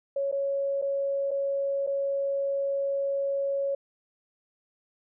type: tone with dropouts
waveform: sine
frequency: 554.4 Hz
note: C#5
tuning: in tune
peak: -25 dBFS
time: 0.16-3.75 s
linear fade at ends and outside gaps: 5 ms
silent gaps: 0.315-0.324 / 0.816-0.822 / 1.309-1.313 / 1.866-1.872 s
effects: none